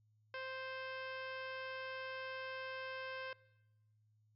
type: harmonic tone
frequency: 523.3 Hz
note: C5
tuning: in tune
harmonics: 1 / 2 / 3 / 4 / 5 / 6 / 7 / 8 / 9 / 10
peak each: -47 / -50 / -47 / -54 / -53 / -57 / -64 / -65 / -64 / -63 dBFS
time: 0.34-3.33 s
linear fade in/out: 2 ms
effects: noise-tail reverb RT60 1.0 s tail -22 dB re dry + added 107 Hz sine -70 dBFS peak until 4.35 s